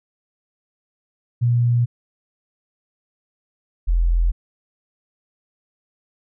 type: tone pair in turn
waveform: sine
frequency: 120 / 42.5 Hz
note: B2 / F1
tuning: -49 / -46 cents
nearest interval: octave + tritone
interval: 1797 cents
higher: first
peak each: -14 dBFS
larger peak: neither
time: 1.41-1.86 / 3.87-4.32 s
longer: neither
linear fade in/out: 20 ms
effects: none